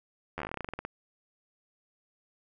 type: slowing click train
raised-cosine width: 0.5 ms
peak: -20 dBFS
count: 17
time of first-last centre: 0.38-0.85 s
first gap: 11 ms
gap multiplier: 1.12
effects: none